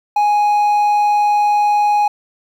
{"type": "tone", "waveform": "triangle", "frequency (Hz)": 830.6, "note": "G#5", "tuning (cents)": 0, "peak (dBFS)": -9, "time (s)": [0.16, 2.08], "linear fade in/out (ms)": 5, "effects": ["8-bit"]}